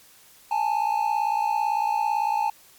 triangle tone pair together, 830.6 / 888.5 Hz, G#5 / A5, 0 / +17 cents, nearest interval minor second, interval 117 cents, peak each -22 dBFS, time 0.51-2.5 s, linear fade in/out 5 ms, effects white hiss -53 dBFS RMS until 2.78 s + MP3 96 kbps

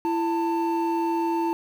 triangle tone pair together, 334.5 / 893 Hz, E4 / A5, +25 / +25 cents, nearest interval octave + perfect fourth, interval 1700 cents, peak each -22 / -24 dBFS, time 0.05-1.53 s, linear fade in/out 0 ms, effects 8-bit

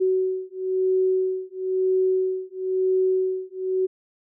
sine beating tone pair, 374.1 / 375.1 Hz, F#4 / F#4, +19 / +24 cents, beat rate 1 Hz, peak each -23 dBFS, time 0-3.87 s, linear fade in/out 20 ms, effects none

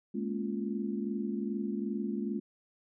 sine chord, Bb minor seventh, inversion third, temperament equal with one note detuned, 210.6 / 233.1 / 277.2 / 349.2 Hz, Ab3 / Bb3 / Db4 / F4, +24 / 0 / 0 / 0 cents, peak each -34 / -38 / -39 / -39 dBFS, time 0.14-2.4 s, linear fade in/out 10 ms, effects none

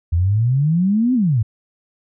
sine exponential two-way sweep, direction up then down, 80.8 to 262.3 to 100.4 Hz, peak -13 dBFS, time 0.12-1.43 s, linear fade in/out 10 ms, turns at 1.14 s, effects none

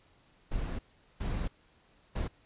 brown noise bursts at uneven times, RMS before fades -33 dBFS, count 3, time 0.51-0.79 / 1.2-1.48 / 2.15-2.28 s, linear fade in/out 10 ms, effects pink hiss -65 dBFS RMS until 2.45 s + resampled to 8000 Hz

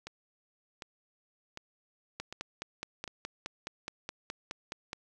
two click trains, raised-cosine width 0.2 ms, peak -20 / -24 dBFS, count 14 / 5, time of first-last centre 2.2-4.931 / 0.07-3.078 s, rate 4.76 / 1.33 Hz, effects none

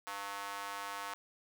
square tone with high-pass filter, 100 Hz, G2, 35 cents sharp, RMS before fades -42 dBFS, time 0.07-1.14 s, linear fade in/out 0 ms, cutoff 1000 Hz, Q 2.1, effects none

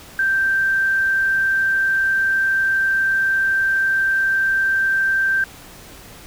sine tone, 1568 Hz, G6, in tune, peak -15 dBFS, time 0.19-5.44 s, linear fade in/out 2 ms, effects pink hiss -41 dBFS RMS until 6.26 s

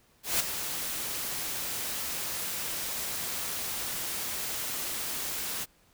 white noise with ADSR envelope, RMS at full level -25 dBFS, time 0.23-5.66 s, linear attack 170 ms, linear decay 9 ms, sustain -9 dB, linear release 31 ms, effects pink hiss -64 dBFS RMS until 5.93 s

